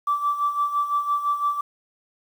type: tone with tremolo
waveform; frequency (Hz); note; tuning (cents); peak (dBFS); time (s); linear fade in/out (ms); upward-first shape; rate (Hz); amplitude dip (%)
sine; 1163; D6; -17; -17; 0.07-1.61; 5; sine; 5.9; 70
effects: tanh soft clip ceiling -13 dBFS + 8-bit